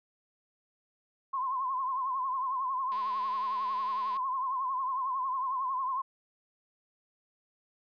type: tone with vibrato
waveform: sine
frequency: 1046.5 Hz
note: C6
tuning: in tune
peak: -29 dBFS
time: 1.33-6.02 s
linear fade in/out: 10 ms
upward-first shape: triangle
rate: 11 Hz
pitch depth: 100 cents each way
type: click train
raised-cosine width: 0.2 ms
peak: -33 dBFS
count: 267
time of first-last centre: 2.92-4.169 s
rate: 213 Hz
effects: resampled to 11025 Hz